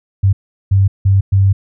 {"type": "tone bursts at uneven times", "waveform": "sine", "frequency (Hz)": 97.5, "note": "G2", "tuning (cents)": -9, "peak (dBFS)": -7, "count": 4, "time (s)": [[0.23, 0.33], [0.71, 0.88], [1.05, 1.21], [1.32, 1.53]], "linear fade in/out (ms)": 10, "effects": []}